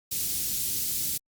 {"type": "band-stop noise", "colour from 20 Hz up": "white", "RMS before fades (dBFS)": -29, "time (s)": [0.11, 1.18], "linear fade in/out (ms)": 10, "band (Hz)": [220, 4600], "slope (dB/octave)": 12, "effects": ["Opus 48 kbps"]}